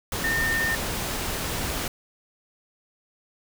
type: tone in noise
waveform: sine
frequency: 1817 Hz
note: A#6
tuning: 45 cents flat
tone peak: -23 dBFS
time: 0.24-0.75 s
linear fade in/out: 2 ms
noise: pink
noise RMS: -29 dBFS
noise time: 0.12-1.88 s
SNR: +3 dB
effects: none